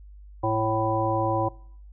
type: harmonic tone with a mistuned harmonic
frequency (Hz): 110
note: A2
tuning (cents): 0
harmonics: 1 / 3 / 5 / 7 / 9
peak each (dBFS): -28 / -28 / -28 / -28 / -28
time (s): 0.43-1.49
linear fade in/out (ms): 10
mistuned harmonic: 3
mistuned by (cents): +25
effects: noise-tail reverb RT60 0.7 s tail -24 dB re dry + added 50 Hz sine -43 dBFS peak until 1.92 s